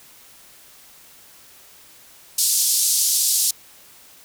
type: band-pass noise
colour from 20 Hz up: white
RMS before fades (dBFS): -19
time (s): 2.38-3.51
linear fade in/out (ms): 5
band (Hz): 4400 to 12000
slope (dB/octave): 24
effects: white hiss -48 dBFS RMS until 4.24 s